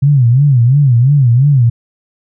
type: tone with vibrato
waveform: sine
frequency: 130.81 Hz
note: C3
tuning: in tune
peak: -5 dBFS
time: 0.02-1.7 s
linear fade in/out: 10 ms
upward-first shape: sine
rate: 2.9 Hz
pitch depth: 200 cents each way
effects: none